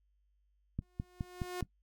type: click train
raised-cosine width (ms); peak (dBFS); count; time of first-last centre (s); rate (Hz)
5; -23; 5; 0.79-1.627; 4.78
type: tone with exponential growth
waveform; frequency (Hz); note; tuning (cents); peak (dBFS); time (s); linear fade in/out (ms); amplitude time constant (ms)
sawtooth; 360; F#4; -47; -32; 0.82-1.61; 1; 170
effects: noise-tail reverb RT60 0.1 s tail -19 dB re dry + added 50 Hz sine -70 dBFS peak until 1.82 s